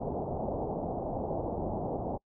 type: low-pass noise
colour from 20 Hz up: white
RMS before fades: -34 dBFS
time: 0-2.18 s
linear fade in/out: 20 ms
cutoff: 810 Hz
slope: 48 dB/octave
effects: noise-tail reverb RT60 0.1 s tail -26 dB re dry